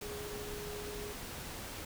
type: tone in noise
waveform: sine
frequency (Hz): 415.3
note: G#4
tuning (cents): 0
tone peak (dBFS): -43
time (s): 0.02-1.13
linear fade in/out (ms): 5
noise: pink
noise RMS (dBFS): -44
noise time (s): 0.01-1.85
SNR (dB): -2
effects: none